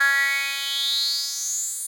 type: tone with high-pass filter sweep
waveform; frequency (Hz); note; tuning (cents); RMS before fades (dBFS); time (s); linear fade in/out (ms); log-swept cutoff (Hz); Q
10% pulse; 277.2; C#4; 0; -24; 0-1.87; 10; 1600 to 9100; 7.8
effects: none